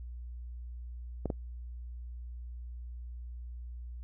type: clicks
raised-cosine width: 2 ms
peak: -19 dBFS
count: 2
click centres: 1.257 / 1.302 s
effects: noise-tail reverb RT60 0.1 s tail -25 dB re dry + added 60 Hz sine -40 dBFS peak until 4.03 s